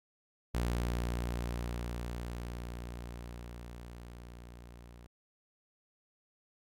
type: tone with level ramp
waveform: sawtooth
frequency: 59.4 Hz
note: A#1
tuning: 33 cents sharp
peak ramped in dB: -26 to -47 dBFS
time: 0.54-5.07 s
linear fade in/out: 10 ms
effects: AAC 64 kbps